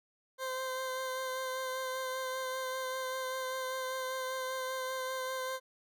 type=tone with vibrato; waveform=20% pulse; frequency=519 Hz; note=C5; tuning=14 cents flat; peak=-30 dBFS; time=0.38-5.6 s; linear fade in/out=50 ms; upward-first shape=sine; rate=5.1 Hz; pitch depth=16 cents each way; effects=none